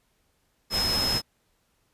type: tone in noise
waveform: sine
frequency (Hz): 5160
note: E8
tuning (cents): -38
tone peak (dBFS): -24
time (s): 0.7-1.22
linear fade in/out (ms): 50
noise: pink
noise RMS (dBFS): -30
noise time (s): 0.7-1.22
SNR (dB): +3
effects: pink hiss -70 dBFS RMS until 1.93 s + resampled to 32000 Hz